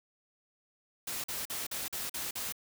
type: noise bursts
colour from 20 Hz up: white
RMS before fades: -37 dBFS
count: 7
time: 1.07-2.524 s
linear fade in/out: 5 ms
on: 170 ms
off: 44 ms
effects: none